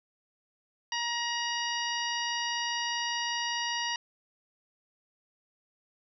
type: harmonic tone with a mistuned harmonic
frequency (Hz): 945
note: A#5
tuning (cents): +23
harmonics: 1 / 2 / 3 / 4 / 5 / 6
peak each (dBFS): -35 / -35 / -35 / -42 / -39 / -39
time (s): 0.92-3.96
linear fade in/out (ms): 2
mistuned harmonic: 3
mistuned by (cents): +23
effects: none